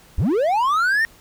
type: linear sweep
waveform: triangle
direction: up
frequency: 49 to 1864.7 Hz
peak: -14 dBFS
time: 0.18-1.05 s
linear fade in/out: 0 ms
effects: pink hiss -50 dBFS RMS until 1.2 s